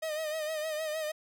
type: tone with vibrato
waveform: 45% pulse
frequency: 622.3 Hz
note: D#5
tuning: in tune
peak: -32 dBFS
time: 0.02-1.12 s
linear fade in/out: 10 ms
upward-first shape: sine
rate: 6.5 Hz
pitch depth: 55 cents each way
effects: none